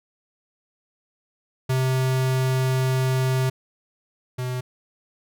square tone pair in turn, 130.3 / 126.37 Hz, C3 / B2, -7 / +40 cents, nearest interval minor second, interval 53 cents, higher first, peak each -20 / -26 dBFS, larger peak first, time 1.69-3.5 / 4.38-4.61 s, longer first, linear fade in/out 10 ms, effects none

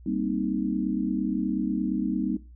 sine chord, C minor seventh, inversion second, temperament equal, 196 / 233.1 / 261.6 / 311.1 Hz, G3 / Bb3 / C4 / Eb4, 0 / 0 / 0 / 0 cents, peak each -30 dBFS, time 0.06-2.37 s, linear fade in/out 5 ms, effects noise-tail reverb RT60 0.3 s tail -19 dB re dry + added 60 Hz sine -45 dBFS peak until 2.55 s

